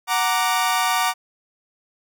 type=chord; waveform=sawtooth; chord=Gb augmented; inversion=none; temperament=equal; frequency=740 / 932.3 / 1174.7 Hz; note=Gb5 / Bb5 / D6; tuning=0 / 0 / 0 cents; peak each=-19 dBFS; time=0.07-1.14 s; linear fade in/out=50 ms; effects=none